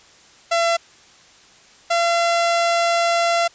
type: tone pair in turn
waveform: sawtooth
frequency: 676 / 681.9 Hz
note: E5 / F5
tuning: +43 / -42 cents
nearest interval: unison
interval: 15 cents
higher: second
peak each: -12 dBFS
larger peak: neither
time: 0.51-0.77 / 1.9-3.48 s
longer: second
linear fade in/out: 10 ms
effects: white hiss -49 dBFS RMS until 3.54 s + resampled to 16000 Hz